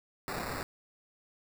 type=noise with sample-and-hold; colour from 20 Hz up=white; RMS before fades=-37 dBFS; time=0.28-0.63 s; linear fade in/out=0 ms; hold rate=3150 Hz; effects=none